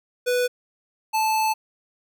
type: tone pair in turn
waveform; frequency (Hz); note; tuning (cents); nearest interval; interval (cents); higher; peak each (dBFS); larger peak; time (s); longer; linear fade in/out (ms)
square; 493.9 / 874.2; B4 / A5; 0 / -11; minor seventh; 989; second; -20; neither; 0.26-0.48 / 1.13-1.54; second; 20
effects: none